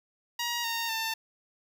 10% pulse tone with pitch steps, 950 / 922.4 / 895.6 Hz, A#5 / A#5 / A5, +33 / -19 / +30 cents, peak -21 dBFS, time 0.39-1.14 s, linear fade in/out 5 ms, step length 250 ms, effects none

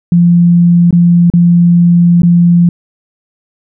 sine tone with dropouts, 172.9 Hz, F3, 17 cents flat, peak -3 dBFS, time 0.12-2.69 s, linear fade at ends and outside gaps 2 ms, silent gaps 0.908-0.927 / 1.301-1.337 / 2.22-2.232 s, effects none

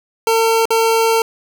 25% pulse tone with dropouts, 452.3 Hz, A4, 48 cents sharp, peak -8 dBFS, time 0.27-1.22 s, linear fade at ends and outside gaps 2 ms, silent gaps 0.655-0.705 s, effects none

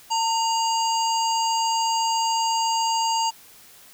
harmonic tone with a mistuned harmonic, 946 Hz, A#5, 25 cents sharp, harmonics 1 / 3 / 5 / 7 / 8, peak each -21 / -30 / -30 / -32 / -34 dBFS, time 0.1-3.31 s, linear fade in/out 20 ms, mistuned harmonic 1, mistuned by -73 cents, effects white hiss -49 dBFS RMS until 3.93 s

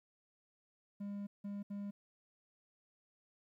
triangle tone bursts at uneven times, 202 Hz, G#3, 48 cents flat, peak -38 dBFS, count 3, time 1-1.27 / 1.44-1.63 / 1.7-1.91 s, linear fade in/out 10 ms, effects 13-bit

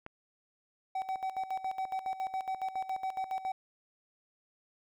click, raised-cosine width 0.5 ms, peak -28 dBFS, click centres 0.064 s
triangle tone with tremolo, 761 Hz, F#5, 48 cents sharp, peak -29 dBFS, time 0.95-3.52 s, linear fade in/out 5 ms, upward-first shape square, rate 7.2 Hz, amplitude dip 75%
effects none

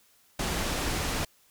pink low-pass noise, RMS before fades -30 dBFS, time 0.39-1.25 s, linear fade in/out 5 ms, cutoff 9900 Hz, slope 12 dB/octave, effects white hiss -63 dBFS RMS until 1.5 s

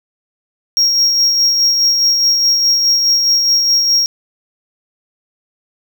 triangle tone with tremolo, 5588 Hz, F8, in tune, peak -7 dBFS, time 0.77-4.06 s, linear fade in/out 0 ms, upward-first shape sine, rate 4.8 Hz, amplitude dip 35%, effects none

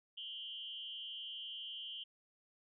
sine tone with amplitude modulation, 3090 Hz, G7, 26 cents flat, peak -39 dBFS, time 0.17-2.04 s, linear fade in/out 10 ms, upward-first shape sine, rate 232 Hz, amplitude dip 100%, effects none

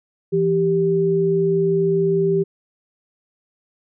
sine tone pair together, 167.16 / 392 Hz, E3 / G4, +24 / 0 cents, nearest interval octave + minor third, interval 1476 cents, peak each -21 / -16 dBFS, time 0.32-2.44 s, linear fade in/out 20 ms, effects none

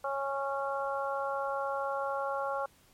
harmonic tone, 275.6 Hz, C#4, 10 cents flat, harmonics 2 / 3 / 4 / 5, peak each -34 / -36 / -37 / -38 dBFS, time 0.04-2.66 s, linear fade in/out 5 ms, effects pink hiss -63 dBFS RMS until 2.93 s + MP3 64 kbps

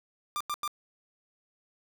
45% pulse tone bursts, 1190 Hz, D6, 22 cents sharp, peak -30 dBFS, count 3, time 0.36-0.677 s, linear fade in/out 0 ms, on 45 ms, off 91 ms, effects none

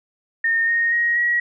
sine tone with pitch steps, 1830 / 1856.6 / 1883.6 / 1911 Hz, A#6 / A#6 / A#6 / A#6, -32 / -7 / +18 / +43 cents, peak -16 dBFS, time 0.44-1.4 s, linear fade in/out 5 ms, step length 240 ms, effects none

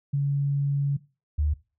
sine tone pair in turn, 141.1 / 74.75 Hz, C#3 / D2, +31 / +31 cents, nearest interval major seventh, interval 1100 cents, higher first, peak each -21 dBFS, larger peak neither, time 0.13-0.97 / 1.38-1.54 s, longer first, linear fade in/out 10 ms, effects noise-tail reverb RT60 0.3 s tail -19 dB re dry

